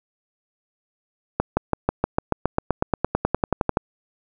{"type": "accelerating click train", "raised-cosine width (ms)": 1, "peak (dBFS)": -4, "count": 21, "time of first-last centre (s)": [1.4, 3.771], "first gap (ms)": 170, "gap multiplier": 0.96, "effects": []}